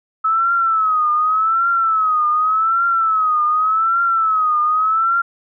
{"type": "tone with vibrato", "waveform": "sine", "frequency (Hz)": 1294, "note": "E6", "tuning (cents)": -32, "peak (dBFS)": -13, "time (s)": [0.24, 5.22], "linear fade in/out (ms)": 10, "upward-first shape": "triangle", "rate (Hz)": 0.86, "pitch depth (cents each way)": 120, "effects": []}